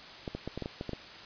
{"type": "clicks", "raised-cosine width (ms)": 2, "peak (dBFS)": -22, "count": 9, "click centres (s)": [0.278, 0.35, 0.476, 0.576, 0.623, 0.659, 0.811, 0.893, 0.933], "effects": ["white hiss -47 dBFS RMS until 1.25 s", "resampled to 11025 Hz"]}